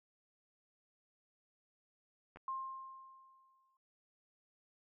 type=clicks; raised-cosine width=0.5 ms; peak=-37 / -41 dBFS; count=2; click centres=2.36 / 2.371 s
type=tone with exponential decay; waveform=sine; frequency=1060 Hz; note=C6; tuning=22 cents sharp; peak=-36 dBFS; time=2.48-3.77 s; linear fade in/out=2 ms; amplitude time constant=280 ms
effects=none